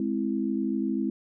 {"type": "chord", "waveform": "sine", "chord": "Ab augmented", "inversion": "none", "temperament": "equal with one note detuned", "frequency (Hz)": [209.3, 261.6, 329.6], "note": ["Ab3", "C4", "E4"], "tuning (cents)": [14, 0, 0], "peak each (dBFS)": [-29, -29, -30], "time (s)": [0, 1.1], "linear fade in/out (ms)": 2, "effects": []}